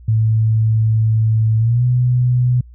sine tone with pitch glide, 110.6 to 124.14 Hz, A2 to B2, +9 to +9 cents, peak -11 dBFS, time 0.08-2.61 s, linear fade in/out 5 ms, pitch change +200 cents, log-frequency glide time 1.58-1.84 s, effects added 60 Hz sine -37 dBFS peak until 2.74 s

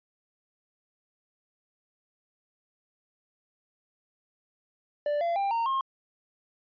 triangle tone with pitch steps, 587.3 / 682.5 / 793.1 / 921.6 / 1070.9 Hz, D5 / F5 / G5 / A#5 / C6, 0 / -40 / +20 / -20 / +40 cents, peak -23 dBFS, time 5.06-5.81 s, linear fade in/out 2 ms, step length 150 ms, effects resampled to 11025 Hz

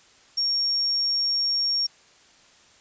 sine tone, 5540 Hz, F8, 15 cents flat, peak -21 dBFS, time 0.37-1.87 s, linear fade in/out 10 ms, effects white hiss -55 dBFS RMS until 2.8 s + resampled to 16000 Hz

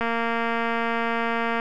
click train, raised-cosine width 0.5 ms, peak -11 dBFS, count 368, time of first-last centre 0.01-1.599 s, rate 231 Hz, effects none

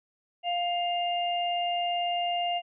harmonic tone, 702 Hz, F5, 9 cents sharp, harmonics 1 / 3 / 4, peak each -27 / -42 / -32 dBFS, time 0.43-2.62 s, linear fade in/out 50 ms, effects none

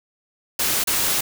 white noise with dropouts, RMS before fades -21 dBFS, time 0.59-1.21 s, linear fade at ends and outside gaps 5 ms, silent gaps 0.84-0.872 s, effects none

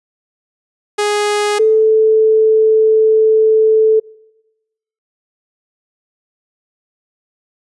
sawtooth / sine tone pair in turn, 415.3 / 438.1 Hz, G#4 / A4, 0 / -7 cents, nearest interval minor second, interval 93 cents, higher second, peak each -9 / -7 dBFS, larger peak second, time 0.98-1.59 / 1.59-4 s, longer second, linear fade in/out 10 ms, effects noise-tail reverb RT60 1.0 s tail -25 dB re dry + resampled to 24000 Hz

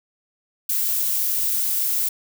violet noise, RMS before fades -22 dBFS, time 0.69-2.09 s, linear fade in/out 5 ms, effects none

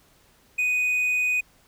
triangle tone, 2489 Hz, D#7, in tune, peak -19 dBFS, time 0.58-1.41 s, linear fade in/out 10 ms, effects pink hiss -59 dBFS RMS until 1.67 s

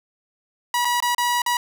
sawtooth tone with dropouts, 968 Hz, B5, 35 cents flat, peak -15 dBFS, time 0.74-1.57 s, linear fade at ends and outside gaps 2 ms, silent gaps 0.848-0.852 / 1.003-1.024 / 1.148-1.181 / 1.419-1.462 s, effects none

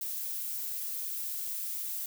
violet noise, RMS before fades -36 dBFS, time 0.01-2.06 s, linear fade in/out 2 ms, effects none

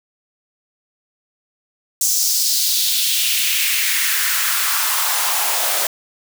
white noise with high-pass filter sweep, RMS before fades -18 dBFS, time 2.01-5.87 s, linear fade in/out 2 ms, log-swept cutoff 6400 to 590 Hz, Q 2.4, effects none

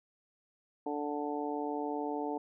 harmonic tone, 146.83 Hz, D3, in tune, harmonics 2 / 3 / 4 / 5 / 6, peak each -37 / -38 / -44 / -40 / -40 dBFS, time 0.86-2.38 s, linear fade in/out 5 ms, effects none

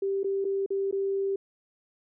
sine tone with dropouts, 392 Hz, G4, in tune, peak -25 dBFS, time 0.02-1.36 s, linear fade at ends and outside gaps 5 ms, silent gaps 0.233-0.243 / 0.445-0.45 / 0.662-0.704 / 0.912-0.925 s, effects none

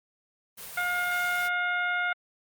white band-stop noise, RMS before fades -41 dBFS, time 0.57-1.49 s, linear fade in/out 20 ms, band 230 to 400 Hz, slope 96 dB/octave
harmonic tone, 713 Hz, F5, 36 cents sharp, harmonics 1 / 2 / 3 / 4 / 5, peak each -33 / -27 / -32 / -44 / -43 dBFS, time 0.77-2.13 s, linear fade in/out 5 ms
effects Opus 24 kbps

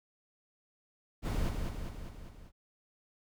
brown noise with echo, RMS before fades -32 dBFS, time 1.22-1.52 s, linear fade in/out 50 ms, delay 200 ms, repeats 5, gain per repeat -4 dB, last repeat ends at 2.52 s, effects none

